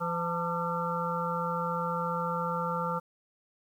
harmonic tone with a mistuned harmonic, 170 Hz, F3, 46 cents flat, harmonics 1 / 3 / 5 / 7 / 8, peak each -35 / -35 / -35 / -35 / -35 dBFS, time 0-3 s, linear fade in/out 20 ms, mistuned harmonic 5, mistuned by +85 cents, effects 10-bit

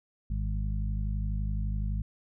harmonic tone with a mistuned harmonic, 51.91 Hz, G#1, in tune, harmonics 1 / 2 / 3 / 4, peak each -29 / -35 / -39 / -41 dBFS, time 0.3-2.02 s, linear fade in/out 5 ms, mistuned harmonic 4, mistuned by -22 cents, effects none

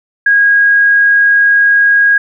sine tone, 1640 Hz, G#6, 22 cents flat, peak -5 dBFS, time 0.26-2.18 s, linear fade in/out 5 ms, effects none

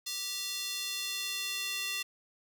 square tone with high-pass filter sweep, 390.6 Hz, G4, 6 cents flat, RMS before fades -36 dBFS, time 0.06-2.03 s, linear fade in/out 10 ms, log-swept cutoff 4300 to 2800 Hz, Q 1.7, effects none

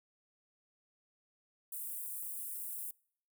white high-pass noise, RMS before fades -42 dBFS, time 1.72-2.91 s, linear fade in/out 5 ms, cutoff 8600 Hz, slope 48 dB/octave, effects noise-tail reverb RT60 0.6 s tail -26 dB re dry

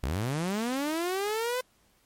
sawtooth linear sweep, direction up, 55.9 to 513 Hz, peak -24 dBFS, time 0.03-1.61 s, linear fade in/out 5 ms, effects pink hiss -66 dBFS RMS until 2.05 s + MP3 64 kbps

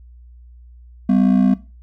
triangle ring-modulated tone, 224 Hz, A3, 31 cents sharp, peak -7 dBFS, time 1.09-1.54 s, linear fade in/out 0 ms, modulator 28.9 Hz, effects noise-tail reverb RT60 0.3 s tail -17 dB re dry + added 60 Hz sine -40 dBFS peak until 1.82 s

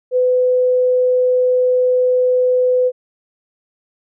sine tone, 503 Hz, B4, 32 cents sharp, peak -11 dBFS, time 0.11-2.92 s, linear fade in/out 50 ms, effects none

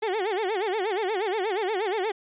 30% pulse tone with vibrato, 403.5 Hz, G#4, 50 cents flat, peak -22 dBFS, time 0.02-2.12 s, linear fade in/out 10 ms, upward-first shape sine, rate 8.4 Hz, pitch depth 200 cents each way, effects resampled to 8000 Hz

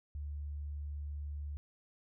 sine tone, 73 Hz, D2, 10 cents flat, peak -38 dBFS, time 0.15-1.57 s, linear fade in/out 0 ms, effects none

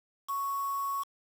sine tone with quantisation, 1108.7 Hz, C#6, in tune, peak -30 dBFS, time 0.28-1.04 s, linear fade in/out 20 ms, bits 7, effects none

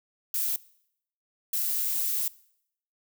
violet noise bursts at uneven times, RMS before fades -28 dBFS, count 2, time 0.34-0.56 / 1.53-2.28 s, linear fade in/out 2 ms, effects noise-tail reverb RT60 0.7 s tail -21 dB re dry

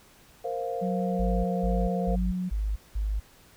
sine chord, Bb suspended second, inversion none, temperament just, 466.2 / 524.4 / 699.2 Hz, Bb4 / C5 / F5, 0 / +4 / +2 cents, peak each -33 dBFS, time 0.44-2.16 s, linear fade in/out 10 ms
sine tone with pitch glide, 185 to 182.24 Hz, F#3 to F#3, 0 to -26 cents, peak -27 dBFS, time 0.81-2.5 s, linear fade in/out 20 ms, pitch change -26 cents, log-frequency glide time 1.06-1.41 s
sine tone bursts, 51.91 Hz, G#1, in tune, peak -25 dBFS, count 5, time 1.19-3.2 s, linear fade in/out 10 ms, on 250 ms, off 190 ms
effects pink hiss -56 dBFS RMS until 3.56 s

